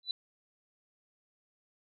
sine tone with exponential growth, 3983 Hz, B7, 14 cents sharp, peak -26 dBFS, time 0.03-0.11 s, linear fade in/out 2 ms, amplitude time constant 16 ms, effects none

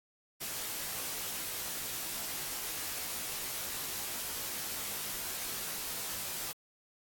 white noise with comb filter, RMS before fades -38 dBFS, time 0.4-6.53 s, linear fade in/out 20 ms, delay 17 ms, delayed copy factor -0.95, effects AAC 64 kbps

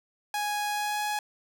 sawtooth tone with pitch glide, 830.6 to 837.8 Hz, G#5 to G#5, 0 to +15 cents, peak -24 dBFS, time 0.34-1.19 s, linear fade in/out 2 ms, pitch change +15 cents, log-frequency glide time 0.69-1.01 s, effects none

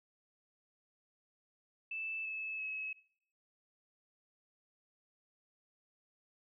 sine tone with pitch steps, 2637 / 2605 / 2574 Hz, E7 / E7 / E7, 0 / -21 / -42 cents, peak -38 dBFS, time 1.91-2.93 s, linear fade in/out 5 ms, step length 340 ms, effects noise-tail reverb RT60 0.6 s tail -19 dB re dry

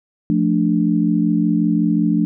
sine chord, D minor, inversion first, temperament equal, 174.61 / 220 / 293.7 Hz, F3 / A3 / D4, 0 / 0 / 0 cents, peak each -18 dBFS, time 0.3-2.25 s, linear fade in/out 0 ms, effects none

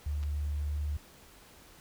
sine tone with pitch glide, 73.5 to 73.97 Hz, D2 to D2, +2 to +13 cents, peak -30 dBFS, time 0.06-0.97 s, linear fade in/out 5 ms, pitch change +11 cents, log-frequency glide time 0.64-0.7 s
clicks, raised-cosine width 0.2 ms, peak -33 dBFS, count 2, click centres 0.23 / 0.236 s
effects pink hiss -56 dBFS RMS until 1.8 s

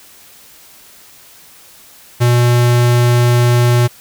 square tone, 121.1 Hz, B2, 34 cents flat, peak -9 dBFS, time 2.2-3.88 s, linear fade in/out 20 ms, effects white hiss -42 dBFS RMS until 4 s

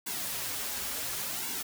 white noise with flanger, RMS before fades -35 dBFS, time 0.06-1.63 s, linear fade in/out 10 ms, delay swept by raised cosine 1.6 to 6.6 ms, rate 0.7 Hz, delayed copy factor -0.75, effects none

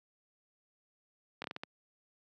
slowing click train, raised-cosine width 0.3 ms, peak -23 dBFS, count 6, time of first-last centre 1.42-1.635 s, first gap 22 ms, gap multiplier 1.34, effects high-pass 150 Hz 12 dB/octave

